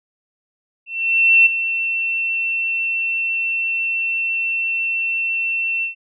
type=tone with ADSR envelope; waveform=sine; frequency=2697 Hz; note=E7; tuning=39 cents sharp; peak=-7 dBFS; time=0.86-5.95 s; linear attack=600 ms; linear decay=13 ms; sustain=-11 dB; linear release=120 ms; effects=none